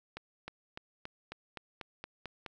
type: accelerating click train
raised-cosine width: 0.3 ms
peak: -25 dBFS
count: 10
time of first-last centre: 0.17-2.462 s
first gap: 310 ms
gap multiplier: 0.95
effects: none